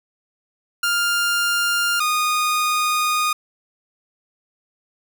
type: tone pair in turn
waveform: sawtooth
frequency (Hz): 1400 / 1231.7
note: F6 / D#6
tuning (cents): +4 / -18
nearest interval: major second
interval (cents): 222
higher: first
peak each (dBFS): -14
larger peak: neither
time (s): 0.83-2 / 2-3.33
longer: second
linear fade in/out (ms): 5
effects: none